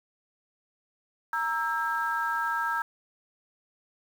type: chord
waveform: sine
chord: E diminished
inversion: second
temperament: equal with one note detuned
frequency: 932.3 / 1318.5 / 1609.3 Hz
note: Bb5 / E6 / G6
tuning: 0 / 0 / +45 cents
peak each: -30 dBFS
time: 1.33-2.82 s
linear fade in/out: 2 ms
effects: tanh soft clip ceiling -16 dBFS + 8-bit